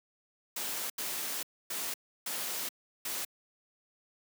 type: noise bursts at uneven times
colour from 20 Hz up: white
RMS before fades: -36 dBFS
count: 5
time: 0.56-0.9 / 0.98-1.43 / 1.7-1.94 / 2.26-2.69 / 3.05-3.25 s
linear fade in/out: 5 ms
effects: high-pass 200 Hz 12 dB/octave